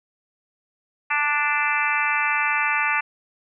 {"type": "harmonic tone", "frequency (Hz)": 293.7, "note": "D4", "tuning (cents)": 0, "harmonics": [3, 4, 5, 6, 7, 8, 9], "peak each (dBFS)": [-27, -27, -27, -27, -27, -27, -27], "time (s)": [1.1, 3.01], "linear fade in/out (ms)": 10, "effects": []}